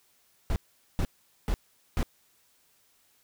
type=noise bursts; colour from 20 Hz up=brown; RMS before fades=-26 dBFS; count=4; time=0.5-2.03 s; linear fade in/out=0 ms; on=60 ms; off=430 ms; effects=white hiss -66 dBFS RMS until 3.23 s